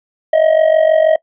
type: tone with amplitude modulation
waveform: triangle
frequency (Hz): 634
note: D#5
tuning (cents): +32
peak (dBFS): -3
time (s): 0.33-1.16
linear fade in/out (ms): 5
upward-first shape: sine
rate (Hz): 46.3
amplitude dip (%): 75
effects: noise-tail reverb RT60 0.1 s tail -22 dB re dry + resampled to 8000 Hz